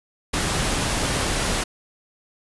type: noise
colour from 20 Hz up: pink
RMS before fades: -23 dBFS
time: 0.33-1.64 s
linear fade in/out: 10 ms
effects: resampled to 24000 Hz